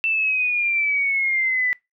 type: exponential sweep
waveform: sine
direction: down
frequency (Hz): 2674 to 1975.5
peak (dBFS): -18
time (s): 0.04-1.73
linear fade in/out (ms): 0
effects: noise-tail reverb RT60 0.2 s tail -23 dB re dry